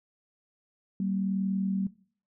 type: tone pair together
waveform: sine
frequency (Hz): 192.26 / 233.1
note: G3 / A#3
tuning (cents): -33 / 0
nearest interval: minor third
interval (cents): 333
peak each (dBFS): -27 / -35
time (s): 1-1.87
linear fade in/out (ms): 2
effects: noise-tail reverb RT60 0.5 s tail -20 dB re dry